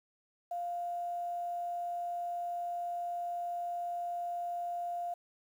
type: tone with quantisation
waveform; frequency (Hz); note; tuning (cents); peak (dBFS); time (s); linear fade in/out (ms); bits
sine; 698.5; F5; 0; -34; 0.51-5.14; 5; 10
effects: none